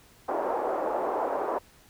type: band-pass noise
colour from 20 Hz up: white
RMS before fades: -29 dBFS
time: 0.28-1.59 s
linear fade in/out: 10 ms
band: 360 to 890 Hz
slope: 24 dB/octave
effects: pink hiss -57 dBFS RMS until 1.89 s